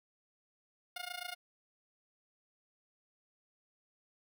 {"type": "tone with amplitude modulation", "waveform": "10% pulse", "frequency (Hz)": 714, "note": "F5", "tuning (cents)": 38, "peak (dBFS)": -29, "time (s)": [0.96, 1.35], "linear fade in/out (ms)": 5, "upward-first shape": "sine", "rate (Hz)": 27.8, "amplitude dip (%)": 90, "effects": []}